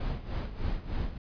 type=noise with tremolo; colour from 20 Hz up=brown; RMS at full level=-30 dBFS; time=0-1.18 s; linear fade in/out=5 ms; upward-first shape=sine; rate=3.3 Hz; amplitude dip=75%; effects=resampled to 11025 Hz